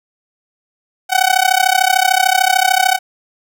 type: tone with amplitude modulation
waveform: sawtooth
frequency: 751 Hz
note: F#5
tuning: 26 cents sharp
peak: -3 dBFS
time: 1.09-2.99 s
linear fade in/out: 50 ms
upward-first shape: sine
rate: 33.4 Hz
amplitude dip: 95%
effects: none